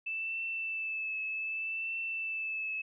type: tone with vibrato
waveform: sine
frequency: 2637 Hz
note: E7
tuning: in tune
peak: -33 dBFS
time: 0.06-2.82 s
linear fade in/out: 10 ms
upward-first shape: triangle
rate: 0.65 Hz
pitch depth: 31 cents each way
effects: none